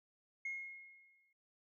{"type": "tone with exponential decay", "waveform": "sine", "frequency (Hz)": 2155, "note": "C#7", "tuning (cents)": -49, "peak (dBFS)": -36, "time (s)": [0.45, 1.33], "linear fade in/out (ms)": 5, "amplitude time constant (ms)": 190, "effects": ["tanh soft clip ceiling -35 dBFS"]}